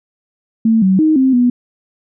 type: tone with pitch steps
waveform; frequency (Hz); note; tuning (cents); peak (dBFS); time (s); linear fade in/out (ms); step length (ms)
sine; 224 / 189.4 / 312.3 / 263.1 / 245.1; A3 / F#3 / D#4 / C4 / B3; +31 / +41 / +7 / +10 / -13; -8; 0.65-1.5; 5; 170
effects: none